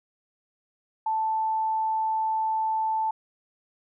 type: tone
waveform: sine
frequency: 880 Hz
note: A5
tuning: in tune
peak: -23 dBFS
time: 1.06-3.11 s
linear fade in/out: 5 ms
effects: none